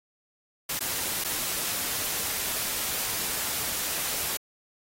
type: noise with dropouts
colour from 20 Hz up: white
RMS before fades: -30 dBFS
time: 0.69-4.37 s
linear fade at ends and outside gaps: 5 ms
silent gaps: 0.793-0.806 / 1.24-1.245 s
effects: AAC 48 kbps